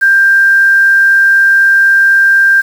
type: tone with quantisation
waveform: sine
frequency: 1586 Hz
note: G6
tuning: 20 cents sharp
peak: -4 dBFS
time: 0.01-2.62 s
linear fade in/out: 20 ms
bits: 5
effects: none